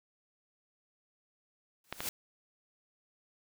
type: noise with exponential growth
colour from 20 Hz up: white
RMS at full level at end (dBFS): -33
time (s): 1.84-2.09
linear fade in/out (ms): 2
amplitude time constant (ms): 53
type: clicks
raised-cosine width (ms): 0.3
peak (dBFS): -19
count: 2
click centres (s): 1.926 / 2.005
effects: none